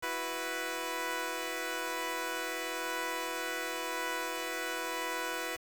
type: chord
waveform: 10% pulse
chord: E suspended second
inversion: none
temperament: equal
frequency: 329.6 / 370 / 493.9 Hz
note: E4 / F#4 / B4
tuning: 0 / 0 / 0 cents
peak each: -31 / -32 / -28 dBFS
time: 0.02-5.57 s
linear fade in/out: 20 ms
effects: 8-bit